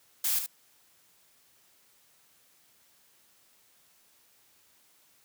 blue noise with echo, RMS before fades -28 dBFS, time 0.24-0.39 s, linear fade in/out 5 ms, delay 73 ms, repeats 1, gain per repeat -7 dB, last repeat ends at 0.463 s, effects white hiss -64 dBFS RMS until 5.24 s + high-pass 60 Hz 12 dB/octave

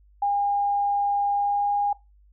sine tone with pitch glide, 810 to 815.2 Hz, G#5 to G#5, -43 to -32 cents, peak -20 dBFS, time 0.22-1.93 s, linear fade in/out 5 ms, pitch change +11 cents, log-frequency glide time 1.34-1.72 s, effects noise-tail reverb RT60 0.2 s tail -19 dB re dry + added 50 Hz sine -53 dBFS peak until 2.32 s

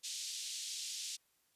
white band-pass noise, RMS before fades -43 dBFS, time 0.03-1.17 s, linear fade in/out 20 ms, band 3100 to 7600 Hz, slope 24 dB/octave, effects white hiss -75 dBFS RMS until 1.55 s + resampled to 32000 Hz

